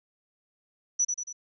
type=tone with echo; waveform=sine; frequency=5920 Hz; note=F#8; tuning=in tune; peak=-21 dBFS; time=0.99-1.05 s; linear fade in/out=10 ms; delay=93 ms; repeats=3; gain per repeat=-5 dB; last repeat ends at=1.329 s; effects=none